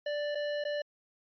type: tone with dropouts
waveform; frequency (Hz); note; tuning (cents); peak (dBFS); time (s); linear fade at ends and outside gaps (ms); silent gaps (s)
square; 587.3; D5; 0; -32; 0.06-0.82; 5; 0.349-0.353 / 0.64-0.65
effects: resampled to 11025 Hz